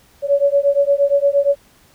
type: beating tone pair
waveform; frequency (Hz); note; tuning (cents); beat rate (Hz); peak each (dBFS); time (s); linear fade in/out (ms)
sine; 560 / 568.6; C#5 / C#5; +18 / +44; 8.6; -15; 0.22-1.56; 50
effects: pink hiss -52 dBFS RMS until 1.94 s

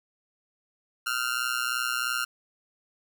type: tone with amplitude modulation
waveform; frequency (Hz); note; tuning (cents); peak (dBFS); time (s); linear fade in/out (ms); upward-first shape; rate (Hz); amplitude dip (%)
sawtooth; 1396.9; F6; 0; -19; 1.06-2.25; 10; sine; 123; 90
effects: 10-bit

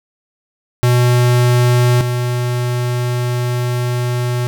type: tone pair in turn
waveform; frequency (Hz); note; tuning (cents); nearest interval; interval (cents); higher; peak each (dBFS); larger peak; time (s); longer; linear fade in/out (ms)
square; 122.7 / 122.7; B2 / B2; -11 / -11; unison; 0; neither; -10 / -16; first; 0.83-2.01 / 2.01-4.47; second; 0
effects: none

